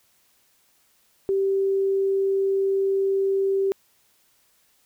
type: tone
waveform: sine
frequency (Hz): 389.6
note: G4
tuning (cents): -11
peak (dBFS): -19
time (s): 1.29-3.72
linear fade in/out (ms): 0
effects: white hiss -63 dBFS RMS until 4.85 s